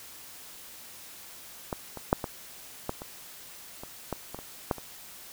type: clicks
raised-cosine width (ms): 1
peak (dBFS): -16 / -24 / -6 / -17 / -15 / -24 / -25 / -16 / -23 / -26 / -11 / -26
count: 12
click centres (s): 1.728 / 1.973 / 2.129 / 2.242 / 2.894 / 3.019 / 3.835 / 4.127 / 4.346 / 4.389 / 4.712 / 4.783
effects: white hiss -47 dBFS RMS until 5.32 s